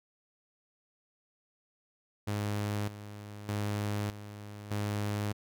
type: tone with tremolo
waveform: sawtooth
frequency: 103.6 Hz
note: G#2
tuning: 4 cents flat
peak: -27 dBFS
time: 2.27-5.33 s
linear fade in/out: 10 ms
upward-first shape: square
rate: 0.82 Hz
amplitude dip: 75%
effects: none